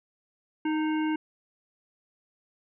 harmonic tone with a mistuned harmonic, 311.1 Hz, D#4, in tune, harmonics 1 / 3 / 5 / 7 / 9, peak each -25 / -35 / -39 / -42 / -44 dBFS, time 0.65-1.16 s, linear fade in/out 5 ms, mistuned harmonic 3, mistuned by -29 cents, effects none

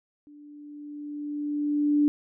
sine tone with level ramp, 293.7 Hz, D4, in tune, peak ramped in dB -47 to -17 dBFS, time 0.27-2.08 s, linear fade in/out 0 ms, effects none

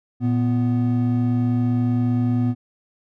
triangle tone pair together, 116.54 / 246.9 Hz, A#2 / B3, 0 / 0 cents, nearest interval octave + minor second, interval 1300 cents, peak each -18 dBFS, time 0.2-2.55 s, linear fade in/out 50 ms, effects none

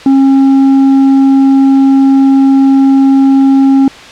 sine tone with tanh clipping, 270.8 Hz, C#4, 40 cents flat, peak -4 dBFS, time 0.06-3.88 s, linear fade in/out 2 ms, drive 5 dB, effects white hiss -30 dBFS RMS until 4.11 s + low-pass 4000 Hz 12 dB/octave

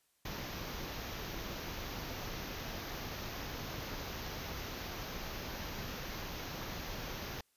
pink band-stop noise, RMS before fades -42 dBFS, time 0.25-7.41 s, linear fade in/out 5 ms, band 6500 to 12000 Hz, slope 96 dB/octave, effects white hiss -75 dBFS RMS until 7.56 s + resampled to 32000 Hz

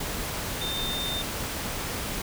sine tone in noise, 3623 Hz, A7, 50 cents sharp, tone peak -30 dBFS, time 0.61-1.22 s, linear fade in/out 5 ms, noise pink, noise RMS -32 dBFS, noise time 0-2.22 s, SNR -1 dB, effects none

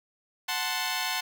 10% pulse chord, F# diminished, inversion none, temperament equal, 740 / 880 / 1046.5 Hz, F#5 / A5 / C6, 0 / 0 / 0 cents, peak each -24 dBFS, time 0.48-1.21 s, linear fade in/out 10 ms, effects none

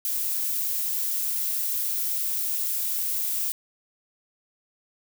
violet noise, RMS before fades -27 dBFS, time 0.05-3.52 s, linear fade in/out 0 ms, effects none

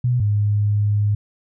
sine tone pair in turn, 123.3 / 103.68 Hz, B2 / G#2, -2 / -2 cents, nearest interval minor third, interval 300 cents, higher first, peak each -15 dBFS, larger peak neither, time 0.04-0.2 / 0.2-1.15 s, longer second, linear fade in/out 5 ms, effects none

